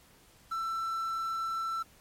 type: tone with quantisation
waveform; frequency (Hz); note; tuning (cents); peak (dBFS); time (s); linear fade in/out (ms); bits
triangle; 1336; E6; +23; -29; 0.51-1.83; 10; 9
effects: pink hiss -60 dBFS RMS until 2 s + MP3 64 kbps